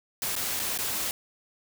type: noise with dropouts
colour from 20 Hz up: white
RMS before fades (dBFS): -30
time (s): 0.22-1.11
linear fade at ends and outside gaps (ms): 1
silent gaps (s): 0.354-0.363 / 0.594-0.598 / 0.777-0.787
effects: none